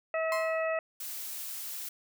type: harmonic tone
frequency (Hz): 645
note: E5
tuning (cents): -38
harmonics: 1 / 2 / 3 / 4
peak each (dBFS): -29 / -37 / -37 / -40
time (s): 0.14-0.79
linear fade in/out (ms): 2
type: tone with exponential decay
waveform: 35% pulse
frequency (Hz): 1049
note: C6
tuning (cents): +4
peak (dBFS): -28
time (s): 0.32-0.67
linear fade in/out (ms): 1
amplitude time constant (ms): 76
type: noise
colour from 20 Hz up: blue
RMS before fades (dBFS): -39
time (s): 1-1.89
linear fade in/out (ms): 5
effects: none